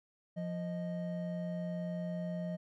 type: tone pair together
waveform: triangle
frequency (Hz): 174.61 / 622.2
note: F3 / D#5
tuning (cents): 0 / 0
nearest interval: octave + minor seventh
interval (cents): 2200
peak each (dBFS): -34 / -39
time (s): 0.36-2.57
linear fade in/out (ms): 20
effects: MP3 96 kbps